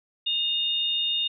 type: tone pair together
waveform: sine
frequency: 2839 / 3666 Hz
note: F7 / A#7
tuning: +28 / -30 cents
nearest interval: major third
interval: 442 cents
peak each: -27 / -25 dBFS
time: 0.26-1.28 s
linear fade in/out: 10 ms
effects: none